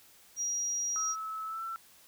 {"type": "tone", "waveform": "sine", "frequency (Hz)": 5730, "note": "F8", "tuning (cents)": 44, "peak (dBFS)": -30, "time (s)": [0.36, 1.16], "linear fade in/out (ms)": 50}
{"type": "tone with pitch glide", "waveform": "sine", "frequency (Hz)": [1300, 1340.4], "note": ["E6", "E6"], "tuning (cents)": [-24, 29], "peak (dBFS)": -35, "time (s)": [0.96, 1.76], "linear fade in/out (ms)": 0, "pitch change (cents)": 53, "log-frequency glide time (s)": [1.46, 1.63]}
{"effects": ["white hiss -59 dBFS RMS until 2.07 s"]}